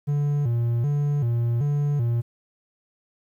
triangle tone with vibrato, 130.81 Hz, C3, in tune, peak -18 dBFS, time 0.07-2.22 s, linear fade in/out 20 ms, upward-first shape square, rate 1.3 Hz, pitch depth 180 cents each way, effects 10-bit

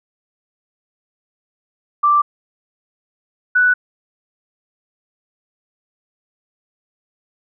sine tone pair in turn, 1174.7 / 1483.1 Hz, D6 / F#6, 0 / +4 cents, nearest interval major third, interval 404 cents, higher second, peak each -10 dBFS, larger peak neither, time 2.03-2.22 / 3.55-3.74 s, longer neither, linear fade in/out 10 ms, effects none

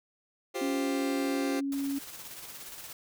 sawtooth chord, F suspended second, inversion none, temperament just, 349.2 / 392.9 / 523.8 Hz, F4 / G4 / C5, 0 / +4 / +2 cents, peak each -33 / -31 / -32 dBFS, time 0.54-1.61 s, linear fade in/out 20 ms
sine tone, 277.2 Hz, C#4, in tune, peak -29 dBFS, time 0.61-1.99 s, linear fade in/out 10 ms
white noise with tremolo, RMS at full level -43 dBFS, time 1.72-2.93 s, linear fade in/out 2 ms, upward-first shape square, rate 17 Hz, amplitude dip 35%
effects none

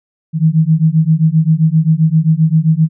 sine beating tone pair, 155.56 / 163.16 Hz, D#3 / E3, 0 / -17 cents, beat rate 7.6 Hz, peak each -11 dBFS, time 0.33-2.89 s, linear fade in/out 50 ms, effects none

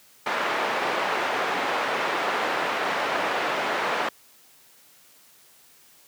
pink band-pass noise, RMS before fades -26 dBFS, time 0.26-4.09 s, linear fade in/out 5 ms, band 550 to 2100 Hz, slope 12 dB/octave, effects white hiss -55 dBFS RMS until 6.07 s + high-pass 100 Hz 12 dB/octave

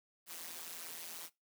white noise with amplitude modulation, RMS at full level -43 dBFS, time 0.26-1.3 s, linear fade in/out 50 ms, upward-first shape sine, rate 168 Hz, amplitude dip 90%, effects noise-tail reverb RT60 0.2 s tail -20 dB re dry + high-pass 200 Hz 12 dB/octave

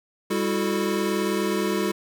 square tone cluster, 199.6 / 327.5 / 366.7 / 436.5 Hz, G3 / E4 / F#4 / A4, +32 / -11 / -15 / -14 cents, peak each -28 / -29 / -28 / -30 dBFS, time 0.3-1.92 s, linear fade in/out 10 ms, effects none

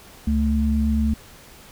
sine tone pair together, 70.3 / 219.9 Hz, C#2 / A3, +25 / -1 cents, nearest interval octave + minor sixth, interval 1974 cents, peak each -20 dBFS, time 0.27-1.14 s, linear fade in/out 5 ms, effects pink hiss -46 dBFS RMS until 1.71 s

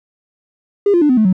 triangle tone with pitch steps, 404.9 / 346.4 / 296.4 / 253.6 / 217 / 185.65 Hz, G#4 / F4 / D4 / B3 / A3 / F#3, -44 / -14 / +16 / +46 / -24 / +6 cents, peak -5 dBFS, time 0.86-1.328 s, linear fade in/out 5 ms, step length 78 ms, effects tanh soft clip ceiling -6 dBFS

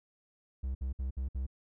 triangle tone bursts, 65.4 Hz, C2, in tune, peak -30 dBFS, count 5, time 0.63-1.466 s, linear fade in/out 10 ms, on 120 ms, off 59 ms, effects none

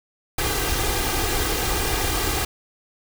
pink noise with comb filter, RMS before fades -23 dBFS, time 0.38-2.45 s, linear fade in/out 5 ms, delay 2.5 ms, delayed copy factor +0.65, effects none

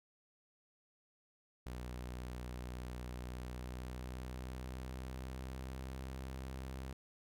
sawtooth tone with pitch glide, 61.74 to 65.41 Hz, B1 to C2, 0 to 0 cents, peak -39 dBFS, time 1.66-6.93 s, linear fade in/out 5 ms, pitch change +100 cents, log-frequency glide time 3.23-6.02 s, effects none

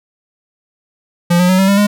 square tone with pitch steps, 173.6 / 179.62 / 185.85 / 192.29 / 198.95 / 205.9 Hz, F3 / F3 / F#3 / G3 / G3 / G#3, -10 / +49 / +8 / -33 / +26 / -15 cents, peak -9 dBFS, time 1.3-1.87 s, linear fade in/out 10 ms, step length 95 ms, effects none

